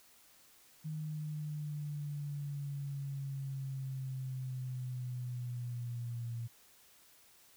sine exponential sweep, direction down, 155.56 to 116.54 Hz, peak -37 dBFS, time 0.84-6.48 s, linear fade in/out 20 ms, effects white hiss -63 dBFS RMS until 7.56 s

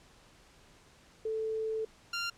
sine / 15% pulse tone pair in turn, 440.3 / 1389.4 Hz, A4 / F6, +1 / -9 cents, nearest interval octave + minor sixth, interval 1990 cents, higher second, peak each -31 / -26 dBFS, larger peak second, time 1.25-1.85 / 2.13-2.3 s, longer first, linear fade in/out 5 ms, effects pink hiss -60 dBFS RMS until 2.37 s + low-pass 8000 Hz 12 dB/octave

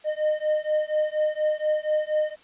triangle beating tone pair, 610 / 614.2 Hz, D#5 / D#5, -34 / -23 cents, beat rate 4.2 Hz, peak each -23 / -23 dBFS, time 0.04-2.36 s, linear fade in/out 50 ms, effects white hiss -54 dBFS RMS until 2.43 s + resampled to 8000 Hz

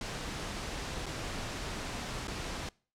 pink noise with dropouts, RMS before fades -38 dBFS, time 0.01-2.69 s, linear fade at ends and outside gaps 2 ms, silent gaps 1.059-1.064 / 2.273-2.28 s, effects noise-tail reverb RT60 0.4 s tail -24 dB re dry + low-pass 7000 Hz 12 dB/octave

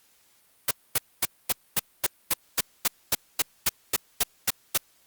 white noise bursts, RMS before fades -22 dBFS, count 16, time 0.68-4.776 s, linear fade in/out 5 ms, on 31 ms, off 240 ms, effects white hiss -62 dBFS RMS until 5.06 s + Opus 48 kbps

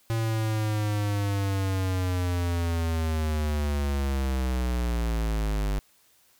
square linear sweep, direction down, 113.9 to 49 Hz, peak -25 dBFS, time 0.1-5.79 s, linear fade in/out 0 ms, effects white hiss -62 dBFS RMS until 6.39 s

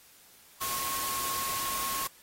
sine tone in noise, 1086 Hz, C#6, 36 cents flat, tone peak -34 dBFS, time 0.61-2.07 s, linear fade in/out 5 ms, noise white, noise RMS -34 dBFS, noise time 0.61-2.07 s, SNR -3 dB, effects white hiss -57 dBFS RMS until 2.22 s + AAC 48 kbps

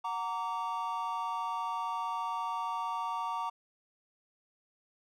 triangle chord, Gb augmented, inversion none, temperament just, 740 / 925 / 1156.2 Hz, Gb5 / Bb5 / D6, 0 / -14 / -27 cents, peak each -39 / -33 / -35 dBFS, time 0.04-3.5 s, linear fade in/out 10 ms, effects none

